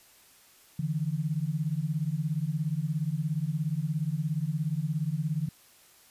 sine beating tone pair, 146.1 / 163.1 Hz, D3 / E3, -9 / -18 cents, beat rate 17 Hz, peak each -30 / -30 dBFS, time 0.79-5.49 s, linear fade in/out 5 ms, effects white hiss -58 dBFS RMS until 6.1 s + resampled to 32000 Hz

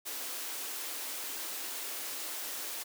white high-pass noise, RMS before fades -39 dBFS, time 0.05-2.84 s, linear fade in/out 20 ms, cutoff 250 Hz, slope 96 dB/octave, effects none

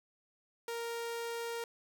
sawtooth tone, 466 Hz, A#4, 1 cent flat, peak -33 dBFS, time 0.68-1.64 s, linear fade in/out 2 ms, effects none

